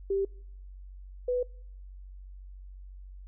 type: tone pair in turn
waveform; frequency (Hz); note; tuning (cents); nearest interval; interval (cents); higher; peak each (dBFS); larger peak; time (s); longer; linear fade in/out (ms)
sine; 392 / 496.2; G4 / B4; 0 / +8; major third; 408; second; -25; neither; 0.1-0.25 / 1.28-1.43; neither; 5
effects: noise-tail reverb RT60 0.7 s tail -26 dB re dry + added 47 Hz sine -43 dBFS peak until 3.27 s